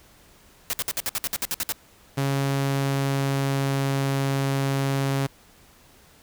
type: noise bursts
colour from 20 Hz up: white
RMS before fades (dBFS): -26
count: 12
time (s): 0.7-1.722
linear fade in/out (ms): 0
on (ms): 32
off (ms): 58
type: tone with pitch glide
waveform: sawtooth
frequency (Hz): 137.9 to 137.03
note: C#3 to C#3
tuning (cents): -9 to -20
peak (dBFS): -18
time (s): 2.17-5.27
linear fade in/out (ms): 10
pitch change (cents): -11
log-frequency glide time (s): 2.5-4.19
effects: pink hiss -54 dBFS RMS until 6.22 s

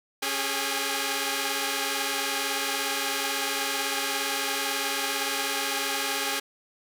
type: tone cluster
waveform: 5% pulse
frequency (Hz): 275.6 / 405.3 / 422.3 / 805 / 1459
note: C#4 / G#4 / G#4 / G5 / F#6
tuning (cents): -10 / -42 / +29 / +46 / -25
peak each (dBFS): -21 / -22 / -21 / -20 / -29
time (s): 0.22-6.4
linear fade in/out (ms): 10
effects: none

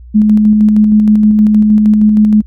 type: tone with tremolo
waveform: sine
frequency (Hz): 212.5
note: G#3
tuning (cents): +40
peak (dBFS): -3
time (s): 0.14-2.42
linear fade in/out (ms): 20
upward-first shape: square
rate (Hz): 6.4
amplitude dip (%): 25
effects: added 60 Hz sine -30 dBFS peak until 2.46 s

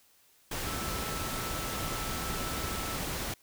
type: tone in noise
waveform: sine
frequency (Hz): 1318.5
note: E6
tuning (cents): 0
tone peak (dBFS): -41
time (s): 0.66-2.96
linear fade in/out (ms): 5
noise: pink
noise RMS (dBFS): -35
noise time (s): 0.51-3.34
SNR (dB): -9
effects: white hiss -64 dBFS RMS until 3.42 s

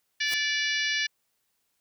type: harmonic tone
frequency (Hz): 581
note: D5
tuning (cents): -19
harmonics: 3 / 4 / 5 / 6 / 7 / 8 / 9 / 10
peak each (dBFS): -29 / -31 / -33 / -35 / -36 / -37 / -38 / -39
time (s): 0.2-1.07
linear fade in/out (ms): 10
type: noise with exponential growth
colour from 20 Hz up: white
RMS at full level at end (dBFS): -30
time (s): 0.24-0.34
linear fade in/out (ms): 2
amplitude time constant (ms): 21
effects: white hiss -75 dBFS RMS until 1.8 s

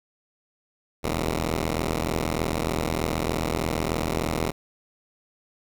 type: tone pair together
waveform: 5% pulse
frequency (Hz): 43.28 / 78.6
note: F1 / D#2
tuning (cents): -15 / +18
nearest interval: minor seventh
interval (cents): 1033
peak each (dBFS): -16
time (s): 1.03-4.52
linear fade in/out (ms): 20
effects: none

